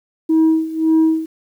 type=tone with tremolo; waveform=sine; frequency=320 Hz; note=D#4; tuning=49 cents sharp; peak=-7 dBFS; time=0.29-1.26 s; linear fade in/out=10 ms; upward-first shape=sine; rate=1.8 Hz; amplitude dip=85%; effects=tanh soft clip ceiling -8 dBFS + 8-bit